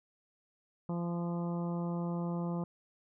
harmonic tone with a mistuned harmonic, 172 Hz, F3, 26 cents flat, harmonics 1 / 2 / 3 / 4 / 5 / 6 / 7, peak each -33 / -42 / -44 / -48 / -48 / -49 / -53 dBFS, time 0.89-2.64 s, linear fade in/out 2 ms, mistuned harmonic 7, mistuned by +23 cents, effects none

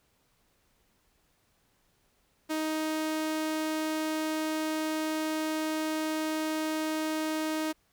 sawtooth tone, 312.8 Hz, D#4, 9 cents sharp, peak -25 dBFS, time 2.49-7.73 s, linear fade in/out 20 ms, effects pink hiss -70 dBFS RMS until 7.92 s

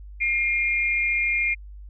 sine tone pair together, 2125 / 2409 Hz, C7 / D7, +26 / +43 cents, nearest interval major second, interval 217 cents, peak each -23 dBFS, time 0.2-1.55 s, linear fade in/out 20 ms, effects added 50 Hz sine -38 dBFS peak until 1.89 s

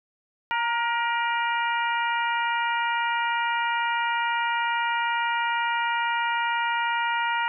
harmonic tone with a mistuned harmonic, 473.8 Hz, A#4, 28 cents sharp, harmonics 2 / 3 / 4 / 5 / 6, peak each -25 / -29 / -31 / -33 / -35 dBFS, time 0.51-7.48 s, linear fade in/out 0 ms, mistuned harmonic 2, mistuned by -27 cents, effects none

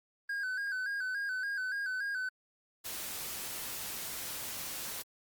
triangle tone with vibrato, 1568 Hz, G6, in tune, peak -31 dBFS, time 0.29-2.29 s, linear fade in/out 5 ms, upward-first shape square, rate 3.5 Hz, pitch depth 63 cents each way
white noise, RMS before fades -40 dBFS, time 2.84-5.03 s, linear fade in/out 20 ms
effects Opus 32 kbps

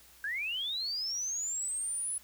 sine linear sweep, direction up, 1568 to 10290 Hz, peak -32 dBFS, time 0.24-2.18 s, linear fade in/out 2 ms, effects added 60 Hz sine -66 dBFS peak until 2.23 s + white hiss -58 dBFS RMS until 2.23 s

